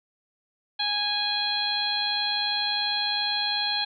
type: harmonic tone with a mistuned harmonic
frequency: 826 Hz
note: G#5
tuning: 10 cents flat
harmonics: 1 / 2 / 3 / 4 / 5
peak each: -32 / -34 / -36 / -29 / -27 dBFS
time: 0.79-3.85 s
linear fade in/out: 10 ms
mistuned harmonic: 4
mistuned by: +15 cents
effects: none